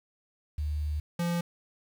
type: tone pair in turn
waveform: sine / square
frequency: 74.9 / 172.08 Hz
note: D2 / F3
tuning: +35 / -25 cents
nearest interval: octave + major second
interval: 1440 cents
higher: second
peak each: -28 dBFS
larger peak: neither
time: 0.58-1 / 1.19-1.41 s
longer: first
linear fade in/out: 5 ms
effects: 9-bit